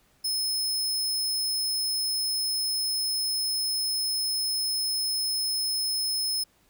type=tone; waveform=sawtooth; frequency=5190 Hz; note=E8; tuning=28 cents flat; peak=-23 dBFS; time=0.24-6.44 s; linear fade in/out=10 ms; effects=pink hiss -64 dBFS RMS until 6.69 s